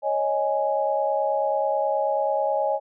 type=chord; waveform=sine; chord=C# suspended second; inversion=none; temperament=just; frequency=554.4 / 623.7 / 831.5 Hz; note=C#5 / D#5 / G#5; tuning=0 / +4 / +2 cents; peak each=-25 dBFS; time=0.02-2.8 s; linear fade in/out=50 ms; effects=none